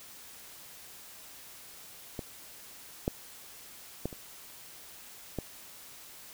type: clicks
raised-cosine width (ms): 2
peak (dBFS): -22 / -14 / -18 / -30 / -19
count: 5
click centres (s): 2.192 / 3.079 / 4.056 / 4.128 / 5.387
effects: white hiss -50 dBFS RMS until 6.33 s